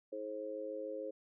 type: harmonic tone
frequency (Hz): 106.7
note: G#2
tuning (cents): +47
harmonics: 3 / 4 / 5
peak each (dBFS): -47 / -45 / -41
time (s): 0.12-1.11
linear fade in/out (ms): 10
effects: none